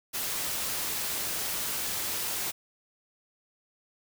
white noise, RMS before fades -32 dBFS, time 0.13-2.52 s, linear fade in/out 20 ms, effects none

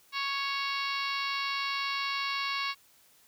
harmonic tone, 554.4 Hz, C#5, in tune, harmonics 2 / 3 / 4 / 5 / 6 / 7 / 8 / 9 / 10, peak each -34 / -41 / -36 / -38 / -43 / -40 / -39 / -47 / -46 dBFS, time 0.12-2.75 s, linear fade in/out 50 ms, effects white hiss -62 dBFS RMS until 3.27 s

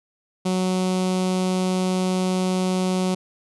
sawtooth tone with notch filter, 185 Hz, F#3, in tune, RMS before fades -22 dBFS, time 0.45-3.15 s, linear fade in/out 10 ms, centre 1700 Hz, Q 1.2, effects resampled to 24000 Hz

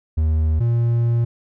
triangle tone pair in turn, 78.5 / 117.62 Hz, D#2 / A#2, +16 / +16 cents, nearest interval perfect fifth, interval 700 cents, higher second, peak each -13 dBFS, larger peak neither, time 0.17-0.6 / 0.6-1.25 s, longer second, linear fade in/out 10 ms, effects none

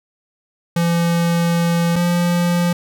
square tone pair in turn, 170 / 174.17 Hz, F3 / F3, -46 / -4 cents, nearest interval unison, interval 42 cents, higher second, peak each -15 / -15 dBFS, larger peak neither, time 0.76-1.96 / 1.96-2.73 s, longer first, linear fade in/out 5 ms, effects none

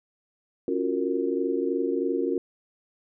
sine chord, Gb major seventh, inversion second, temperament just, 277.5 / 346.9 / 370 / 462.5 Hz, Db4 / F4 / Gb4 / Bb4, +2 / -12 / 0 / -14 cents, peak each -29 dBFS, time 0.68-2.38 s, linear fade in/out 2 ms, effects none

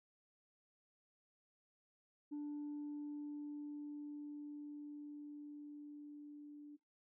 sine tone with level ramp, 293.7 Hz, D4, in tune, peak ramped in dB -39 to -51 dBFS, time 2.31-6.77 s, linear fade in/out 20 ms, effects noise-tail reverb RT60 0.2 s tail -23 dB re dry + tanh soft clip ceiling -40 dBFS

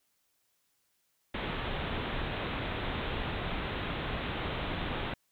pink low-pass noise, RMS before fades -35 dBFS, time 1.34-5.14 s, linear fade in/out 5 ms, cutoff 3800 Hz, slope 96 dB/octave, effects white hiss -75 dBFS RMS until 5.31 s

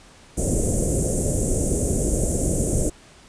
pink band-stop noise, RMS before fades -21 dBFS, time 0.37-2.9 s, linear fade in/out 10 ms, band 610 to 6900 Hz, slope 48 dB/octave, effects pink hiss -49 dBFS RMS until 3.28 s + resampled to 22050 Hz

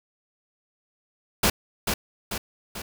pink noise with echo, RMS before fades -20 dBFS, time 1.43-1.5 s, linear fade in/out 5 ms, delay 440 ms, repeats 3, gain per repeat -5 dB, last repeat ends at 2.82 s, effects none

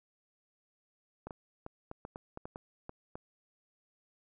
clicks, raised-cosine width 1 ms, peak -28 dBFS, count 11, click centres 1.27 / 1.308 / 1.664 / 1.914 / 2.051 / 2.159 / 2.374 / 2.455 / 2.559 / 2.894 / 3.155 s, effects none

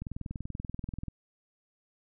click train, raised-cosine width 5 ms, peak -24 dBFS, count 23, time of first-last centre 0.02-1.083 s, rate 20.7 Hz, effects none

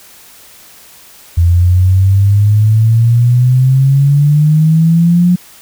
sine exponential sweep, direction up, 84.3 to 180 Hz, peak -5 dBFS, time 1.37-5.36 s, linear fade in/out 10 ms, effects white hiss -39 dBFS RMS until 5.61 s

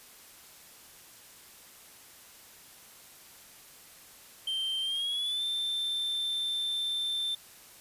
triangle tone with pitch glide, 3136 to 3561 Hz, G7 to A7, 0 to +20 cents, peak -28 dBFS, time 4.47-7.35 s, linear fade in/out 5 ms, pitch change +220 cents, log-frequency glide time 4.82-5.43 s, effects white hiss -53 dBFS RMS until 7.8 s + resampled to 32000 Hz

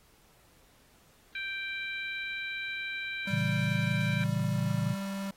harmonic tone, 784 Hz, G5, in tune, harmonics 2 / 3 / 4 / 5, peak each -38 / -36 / -48 / -43 dBFS, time 1.35-4.24 s, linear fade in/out 2 ms
square tone, 196 Hz, G3, in tune, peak -34 dBFS, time 3.27-5.31 s, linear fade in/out 5 ms
sine chord, A# diminished, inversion none, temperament equal with one note detuned, 114.41 / 138.59 / 164.81 Hz, A#2 / C#3 / E3, -32 / 0 / 0 cents, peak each -32 dBFS, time 3.3-4.95 s, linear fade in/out 20 ms
effects pink hiss -63 dBFS RMS until 5.36 s + AAC 48 kbps

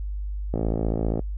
click train, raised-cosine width 2 ms, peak -12 dBFS, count 37, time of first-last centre 0.54-1.193 s, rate 55.1 Hz, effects noise-tail reverb RT60 0.1 s tail -23 dB re dry + added 50 Hz sine -27 dBFS peak until 1.37 s

